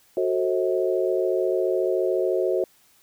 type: chord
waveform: sine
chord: F# diminished seventh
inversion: none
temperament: just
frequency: 370 / 444 / 532.8 / 639.4 Hz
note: F#4 / A4 / C5 / Eb5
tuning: 0 / +16 / +31 / +47 cents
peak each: -23 / -28 / -26 / -28 dBFS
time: 0.17-2.64 s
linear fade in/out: 2 ms
effects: white hiss -59 dBFS RMS until 3.02 s